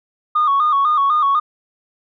sine tone with vibrato, 1165 Hz, D6, 14 cents flat, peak -11 dBFS, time 0.35-1.4 s, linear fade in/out 10 ms, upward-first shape square, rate 4 Hz, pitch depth 82 cents each way, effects tanh soft clip ceiling -9 dBFS

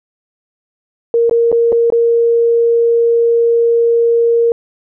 sine tone with dropouts, 466.2 Hz, A#4, in tune, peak -8 dBFS, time 1.14-4.52 s, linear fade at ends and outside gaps 1 ms, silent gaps 1.296-1.311 / 1.517-1.526 / 1.721-1.726 / 1.902-1.923 s, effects none

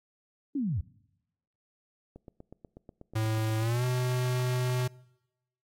sine linear sweep, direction down, 300.5 to 68 Hz, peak -27 dBFS, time 0.55-0.81 s, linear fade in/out 5 ms
click train, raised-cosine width 2 ms, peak -33 dBFS, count 13, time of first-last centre 2.16-3.623 s, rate 8.2 Hz
square tone with pitch glide, 110 to 125.63 Hz, A2 to B2, 0 to +30 cents, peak -27 dBFS, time 3.15-4.88 s, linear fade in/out 10 ms, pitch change +230 cents, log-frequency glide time 3.59-3.84 s
effects noise-tail reverb RT60 0.9 s tail -23 dB re dry + AAC 64 kbps

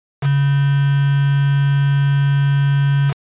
sine tone with quantisation, 140.1 Hz, C#3, 19 cents sharp, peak -12 dBFS, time 0.21-3.14 s, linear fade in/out 50 ms, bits 4, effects resampled to 8000 Hz

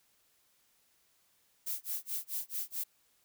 violet noise with tremolo, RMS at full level -35 dBFS, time 1.66-2.84 s, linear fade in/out 10 ms, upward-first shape sine, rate 4.6 Hz, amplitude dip 100%, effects white hiss -71 dBFS RMS until 3.24 s

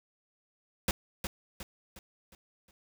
pink noise with echo, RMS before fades -28 dBFS, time 0.88-0.91 s, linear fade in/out 2 ms, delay 360 ms, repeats 5, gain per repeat -7 dB, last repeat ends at 2.71 s, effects none

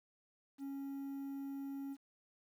triangle tone, 275.9 Hz, C#4, 8 cents flat, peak -39 dBFS, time 0.58-1.97 s, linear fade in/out 50 ms, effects 11-bit

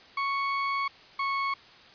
30% pulse tone pair in turn, 1108.7 / 1102.8 Hz, C#6 / C#6, 0 / -9 cents, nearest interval unison, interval 9 cents, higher first, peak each -24 dBFS, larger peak neither, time 0.17-0.88 / 1.19-1.54 s, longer first, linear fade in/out 5 ms, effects white hiss -52 dBFS RMS until 1.94 s + resampled to 11025 Hz

